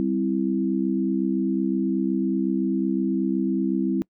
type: chord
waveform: sine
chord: C major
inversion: second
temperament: equal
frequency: 196 / 261.6 / 329.6 Hz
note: G3 / C4 / E4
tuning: 0 / 0 / 0 cents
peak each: -25 dBFS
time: 0-4.02 s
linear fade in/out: 0 ms
effects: noise-tail reverb RT60 0.1 s tail -25 dB re dry